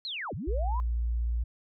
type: linear two-way sweep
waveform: sine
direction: down then up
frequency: 4304 to 69.3 to 1043 Hz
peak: -33 dBFS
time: 0.05-0.8 s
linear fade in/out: 0 ms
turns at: 0.34 s
type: tone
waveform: sine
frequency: 58.27 Hz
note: A#1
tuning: in tune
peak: -26 dBFS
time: 0.47-1.44 s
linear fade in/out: 10 ms
effects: none